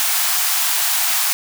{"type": "high-pass noise", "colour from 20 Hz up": "white", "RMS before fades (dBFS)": -18, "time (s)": [0, 1.33], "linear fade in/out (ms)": 0, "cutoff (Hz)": 670, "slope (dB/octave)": 96, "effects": []}